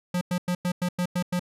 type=tone bursts; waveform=square; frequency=178.4 Hz; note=F3; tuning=37 cents sharp; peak=-24 dBFS; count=8; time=0.14-1.395 s; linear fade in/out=5 ms; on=72 ms; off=97 ms; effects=resampled to 32000 Hz